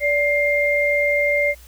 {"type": "tone pair together", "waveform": "sine", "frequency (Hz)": [580, 2109], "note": ["D5", "C7"], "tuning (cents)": [-22, 13], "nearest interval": "octave + minor seventh", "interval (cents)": 2235, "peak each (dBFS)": [-19, -18], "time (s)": [0, 1.55], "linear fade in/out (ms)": 50, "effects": ["added 60 Hz sine -43 dBFS peak until 1.67 s", "white hiss -49 dBFS RMS until 1.67 s"]}